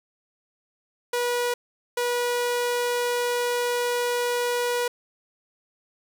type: tone bursts at uneven times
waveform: sawtooth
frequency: 485.3 Hz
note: B4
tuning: 30 cents flat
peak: -19 dBFS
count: 2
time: 1.13-1.54 / 1.97-4.88 s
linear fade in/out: 5 ms
effects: none